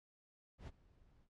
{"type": "noise with ADSR envelope", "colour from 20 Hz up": "brown", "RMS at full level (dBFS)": -45, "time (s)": [0.58, 1.29], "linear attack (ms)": 96, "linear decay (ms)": 31, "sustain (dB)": -23, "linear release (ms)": 65, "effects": ["low-pass 6000 Hz 12 dB/octave", "MP3 96 kbps"]}